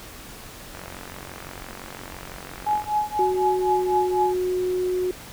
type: click train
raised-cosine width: 0.5 ms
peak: -22 dBFS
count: 97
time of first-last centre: 0.75-2.842 s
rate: 45.9 Hz
type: tone with tremolo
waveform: sine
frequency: 843 Hz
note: G#5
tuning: 26 cents sharp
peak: -17 dBFS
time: 2.66-4.34 s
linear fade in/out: 10 ms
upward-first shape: triangle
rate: 4 Hz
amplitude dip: 100%
type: tone with pitch glide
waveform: sine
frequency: 370 to 365.3 Hz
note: F#4 to F#4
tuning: 0 to -22 cents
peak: -21 dBFS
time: 3.19-5.11 s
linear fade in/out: 2 ms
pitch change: -22 cents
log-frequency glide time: 3.48-3.96 s
effects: pink hiss -41 dBFS RMS until 5.32 s